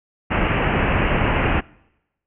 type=low-pass noise; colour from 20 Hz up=pink; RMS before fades=-19 dBFS; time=0.3-1.61 s; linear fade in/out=20 ms; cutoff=2900 Hz; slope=96 dB/octave; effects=noise-tail reverb RT60 0.9 s tail -24 dB re dry